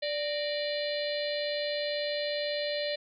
harmonic tone with a mistuned harmonic, 587.3 Hz, D5, in tune, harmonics 1 / 3 / 4 / 5 / 6 / 7 / 8, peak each -31 / -40 / -43 / -42 / -41 / -37 / -48 dBFS, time 0.02-2.96 s, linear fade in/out 10 ms, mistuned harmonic 3, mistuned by +85 cents, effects none

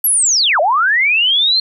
sine linear two-way sweep, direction down then up, 11850 to 564 to 4240 Hz, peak -10 dBFS, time 0.04-1.6 s, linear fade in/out 5 ms, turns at 0.6 s, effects none

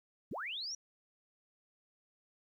sine linear sweep, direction up, 92.5 to 5920 Hz, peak -38 dBFS, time 0.31-0.75 s, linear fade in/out 5 ms, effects 12-bit

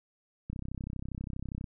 click train, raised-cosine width 5 ms, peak -25 dBFS, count 38, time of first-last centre 0.5-1.642 s, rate 32.4 Hz, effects none

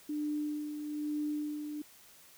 sine tone with tremolo, 298.6 Hz, D4, 29 cents sharp, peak -31 dBFS, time 0.09-1.82 s, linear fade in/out 5 ms, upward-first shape sine, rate 1.1 Hz, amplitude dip 50%, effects white hiss -58 dBFS RMS until 2.37 s

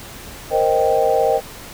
sine chord, C minor seventh, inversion third, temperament equal, 466.2 / 523.3 / 622.3 / 784 Hz, Bb4 / C5 / Eb5 / G5, 0 / 0 / 0 / 0 cents, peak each -19 dBFS, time 0.5-1.41 s, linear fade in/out 50 ms, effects pink hiss -36 dBFS RMS until 1.73 s

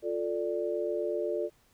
sine chord, D minor, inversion first, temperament just, 352.4 / 440.5 / 587.3 Hz, F4 / A4 / D5, +16 / +2 / 0 cents, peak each -33 dBFS, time 0.02-1.5 s, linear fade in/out 50 ms, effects pink hiss -66 dBFS RMS until 1.73 s

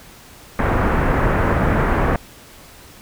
pink low-pass noise, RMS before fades -17 dBFS, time 0.59-2.16 s, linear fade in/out 2 ms, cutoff 1800 Hz, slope 24 dB/octave, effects pink hiss -43 dBFS RMS until 3.01 s

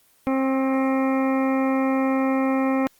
harmonic tone with a mistuned harmonic, 266.1 Hz, C4, 29 cents sharp, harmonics 1 / 2 / 3 / 4 / 5 / 7 / 8 / 9, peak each -20 / -26 / -30 / -32 / -34 / -37 / -38 / -39 dBFS, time 0.27-2.87 s, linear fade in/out 0 ms, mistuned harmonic 5, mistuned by -26 cents, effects white hiss -59 dBFS RMS until 2.99 s + Opus 24 kbps

